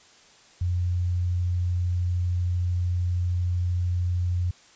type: tone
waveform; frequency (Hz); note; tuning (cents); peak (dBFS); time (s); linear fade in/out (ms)
sine; 88.7; F2; +27; -22; 0.61-4.51; 5
effects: white hiss -54 dBFS RMS until 4.75 s + resampled to 16000 Hz